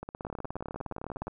two click trains, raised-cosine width 1 ms, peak -22 / -24 dBFS, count 21 / 22, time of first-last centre 0.25-1.27 / 0.03-1.28 s, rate 19.6 / 16.8 Hz, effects none

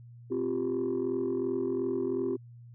sine chord, C suspended fourth, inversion none, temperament equal, 261.6 / 349.2 / 392 Hz, C4 / F4 / G4, 0 / 0 / 0 cents, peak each -32 / -31 / -30 dBFS, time 0.3-2.37 s, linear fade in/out 20 ms, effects tanh soft clip ceiling -23 dBFS + added 119 Hz sine -47 dBFS peak until 2.74 s

